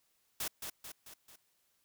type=noise with echo; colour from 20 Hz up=white; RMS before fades=-37 dBFS; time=0.4-0.48 s; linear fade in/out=5 ms; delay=220 ms; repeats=4; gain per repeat=-5 dB; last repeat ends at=1.36 s; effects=white hiss -75 dBFS RMS until 1.84 s